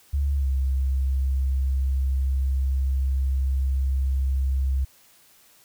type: tone with pitch glide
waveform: sine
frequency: 70.4 to 66.64 Hz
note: C#2 to C2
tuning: +27 to +32 cents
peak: -20 dBFS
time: 0.13-4.85 s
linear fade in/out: 10 ms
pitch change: -95 cents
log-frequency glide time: 0.35-0.48 s
effects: white hiss -56 dBFS RMS until 5.64 s